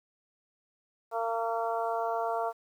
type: harmonic tone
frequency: 228.5 Hz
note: A#3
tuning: 34 cents flat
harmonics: 2 / 3 / 4 / 5 / 6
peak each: -35 / -31 / -35 / -38 / -40 dBFS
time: 1.11-2.53 s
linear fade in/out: 50 ms
effects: 10-bit